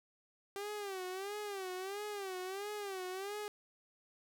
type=tone with vibrato; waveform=sawtooth; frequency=392 Hz; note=G4; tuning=in tune; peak=-36 dBFS; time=0.56-3.48 s; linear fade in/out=0 ms; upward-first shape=sine; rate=1.5 Hz; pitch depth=120 cents each way; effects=none